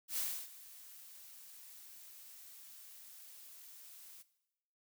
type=noise with ADSR envelope; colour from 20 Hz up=blue; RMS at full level=-36 dBFS; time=0.08-4.23 s; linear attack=96 ms; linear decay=300 ms; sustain=-19 dB; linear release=18 ms; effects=noise-tail reverb RT60 0.9 s tail -17 dB re dry